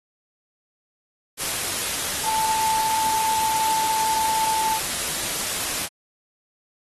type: tone in noise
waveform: sine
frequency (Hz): 880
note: A5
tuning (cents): 0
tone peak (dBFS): -21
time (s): 2.23-4.8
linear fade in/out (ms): 50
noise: white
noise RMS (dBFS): -26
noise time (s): 1.37-5.89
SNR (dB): +2
effects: AAC 32 kbps